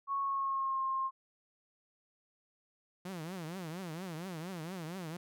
sine tone with pitch glide, 1104 to 1064.5 Hz, C#6 to C6, -7 to +30 cents, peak -31 dBFS, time 0.07-1.11 s, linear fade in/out 50 ms, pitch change -63 cents, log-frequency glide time 0.2-0.82 s
sawtooth tone with vibrato, 172.8 Hz, F3, 18 cents flat, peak -36 dBFS, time 3.05-5.17 s, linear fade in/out 5 ms, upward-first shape triangle, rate 4.3 Hz, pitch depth 230 cents each way
effects none

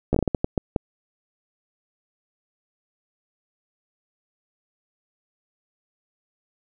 slowing click train, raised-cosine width 2 ms, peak -7 dBFS, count 10, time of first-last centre 0.13-0.762 s, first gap 14 ms, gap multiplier 1.38, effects none

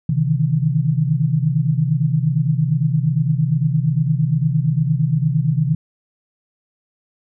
sine tone cluster, 130.2 / 152.6 / 161.3 Hz, C3 / D#3 / E3, -8 / -33 / -37 cents, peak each -19 dBFS, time 0.09-5.75 s, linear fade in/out 5 ms, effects none

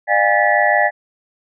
sine tone cluster, 602 / 708 / 814 / 1740 / 1951 Hz, D5 / F5 / G#5 / A6 / B6, +43 / +23 / -35 / -20 / -22 cents, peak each -18 dBFS, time 0.07-0.91 s, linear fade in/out 50 ms, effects none

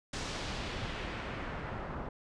pink noise with low-pass filter sweep, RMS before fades -39 dBFS, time 0.13-2.09 s, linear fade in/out 5 ms, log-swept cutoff 6400 to 1100 Hz, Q 1.1, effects resampled to 22050 Hz

